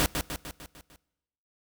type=noise with echo; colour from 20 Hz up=pink; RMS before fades=-24 dBFS; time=0-0.06 s; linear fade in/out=0 ms; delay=150 ms; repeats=6; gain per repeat=-5 dB; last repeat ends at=0.96 s; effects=noise-tail reverb RT60 1.0 s tail -22 dB re dry